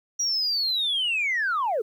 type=linear sweep; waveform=sine; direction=down; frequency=5790 to 395.1 Hz; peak=-21 dBFS; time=0.19-1.82 s; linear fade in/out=10 ms; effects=tanh soft clip ceiling -19 dBFS + 10-bit